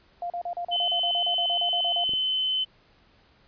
sine tone bursts, 698.5 Hz, F5, in tune, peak -28 dBFS, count 16, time 0.22-2.04 s, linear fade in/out 2 ms, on 80 ms, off 36 ms
sine tone, 3048 Hz, G7, 49 cents flat, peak -23 dBFS, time 0.71-2.65 s, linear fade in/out 20 ms
clicks, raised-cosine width 2 ms, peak -28 dBFS, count 2, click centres 2.093 / 2.136 s
effects pink hiss -60 dBFS RMS until 3.47 s + resampled to 11025 Hz

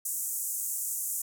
pink band-pass noise, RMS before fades -33 dBFS, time 0.05-1.22 s, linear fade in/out 5 ms, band 6900 to 16000 Hz, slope 48 dB/octave, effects none

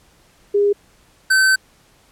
sine / square tone pair in turn, 407 / 1536.6 Hz, G#4 / G6, -35 / -35 cents, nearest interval octave + major seventh, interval 2300 cents, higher second, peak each -12 dBFS, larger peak neither, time 0.54-0.73 / 1.3-1.56 s, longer second, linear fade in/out 10 ms, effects pink hiss -54 dBFS RMS until 2.11 s + low-pass 12000 Hz 12 dB/octave

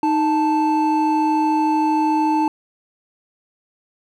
triangle tone pair together, 310.9 / 879.4 Hz, D#4 / A5, -1 / -1 cents, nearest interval octave + tritone, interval 1800 cents, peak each -16 dBFS, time 0.03-2.48 s, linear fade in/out 2 ms, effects none

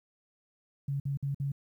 sine tone bursts, 139.6 Hz, C#3, 13 cents sharp, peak -29 dBFS, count 4, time 0.88-1.519 s, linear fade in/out 5 ms, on 120 ms, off 53 ms, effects 11-bit

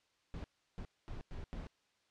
brown noise bursts at uneven times, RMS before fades -44 dBFS, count 5, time 0.34-0.44 / 0.78-0.85 / 1.08-1.21 / 1.31-1.44 / 1.53-1.67 s, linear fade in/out 0 ms, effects white hiss -75 dBFS RMS until 2.1 s + low-pass 5000 Hz 12 dB/octave

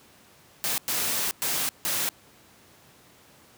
white noise bursts at uneven times, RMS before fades -27 dBFS, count 4, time 0.64-0.78 / 0.88-1.31 / 1.42-1.69 / 1.85-2.09 s, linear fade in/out 0 ms, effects pink hiss -55 dBFS RMS until 3.57 s + high-pass 100 Hz 12 dB/octave

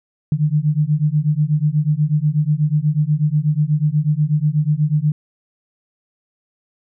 sine beating tone pair, 146.83 / 155.03 Hz, D3 / D#3, 0 / -6 cents, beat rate 8.2 Hz, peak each -17 dBFS, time 0.32-5.12 s, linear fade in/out 2 ms, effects none

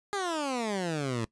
15% pulse exponential sweep, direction down, 414.3 to 108.9 Hz, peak -23 dBFS, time 0.13-1.25 s, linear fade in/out 0 ms, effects noise-tail reverb RT60 0.1 s tail -20 dB re dry + resampled to 22050 Hz

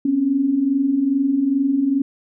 sine tone pair together, 254.8 / 277.2 Hz, C4 / C#4, -46 / 0 cents, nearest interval minor second, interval 146 cents, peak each -23 / -16 dBFS, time 0.05-2.02 s, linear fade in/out 5 ms, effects none

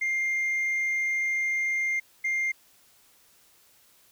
sine tone pair in turn, 2109 / 2109 Hz, C7 / C7, +13 / +13 cents, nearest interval unison, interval 0 cents, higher neither, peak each -22 dBFS, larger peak neither, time 0.01-2 / 2.24-2.52 s, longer first, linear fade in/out 10 ms, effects tanh soft clip ceiling -23 dBFS + white hiss -60 dBFS RMS until 4.11 s

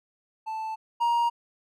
triangle tone pair in turn, 880 / 942.1 Hz, A5 / A#5, 0 / +18 cents, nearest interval minor second, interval 118 cents, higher second, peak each -28 / -19 dBFS, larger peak second, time 0.46-0.76 / 1-1.3 s, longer neither, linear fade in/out 20 ms, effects none

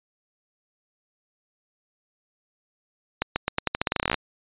accelerating click train, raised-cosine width 0.3 ms, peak -6 dBFS, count 18, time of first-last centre 3.22-4.143 s, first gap 140 ms, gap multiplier 0.86, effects resampled to 8000 Hz

